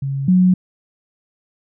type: tone pair in turn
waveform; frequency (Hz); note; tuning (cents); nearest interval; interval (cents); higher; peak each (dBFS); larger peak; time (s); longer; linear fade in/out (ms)
sine; 137.2 / 183.14; C#3 / F#3; -17 / -17; perfect fourth; 500; second; -19 / -9; second; 0.02-0.28 / 0.28-0.54; neither; 5
effects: none